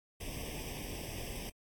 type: noise with comb filter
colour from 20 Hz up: pink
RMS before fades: -42 dBFS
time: 0.2-1.5 s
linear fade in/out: 10 ms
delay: 0.36 ms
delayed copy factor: +1
effects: AAC 64 kbps